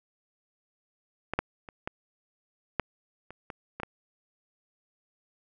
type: clicks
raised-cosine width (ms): 0.5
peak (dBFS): -15 / -9 / -28 / -17 / -10 / -28 / -23 / -21 / -17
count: 9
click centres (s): 1.336 / 1.39 / 1.688 / 1.875 / 2.797 / 3.306 / 3.502 / 3.8 / 3.833
effects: none